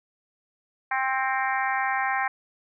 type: harmonic tone with a mistuned harmonic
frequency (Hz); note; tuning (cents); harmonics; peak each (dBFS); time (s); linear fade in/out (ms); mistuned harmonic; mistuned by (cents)
263.8; C4; +14; 3 / 4 / 5 / 6 / 7 / 8 / 9; -27 / -30 / -35 / -31 / -30 / -35 / -37; 0.91-2.28; 5; 9; -35
effects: none